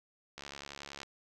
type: click train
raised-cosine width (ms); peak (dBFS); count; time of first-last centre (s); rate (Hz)
0.2; -26; 47; 0.38-1.032; 70.6
effects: none